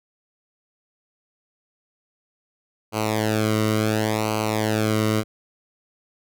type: tone with flanger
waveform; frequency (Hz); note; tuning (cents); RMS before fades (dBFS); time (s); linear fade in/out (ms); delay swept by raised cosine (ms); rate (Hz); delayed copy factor
sawtooth; 108.4; A2; -25; -22; 2.92-5.24; 50; 0.56 to 1.2; 0.7; -0.85
effects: none